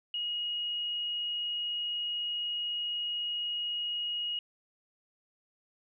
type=tone; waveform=sine; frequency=2886 Hz; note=F#7; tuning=44 cents flat; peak=-31 dBFS; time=0.14-4.39 s; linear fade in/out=2 ms; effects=none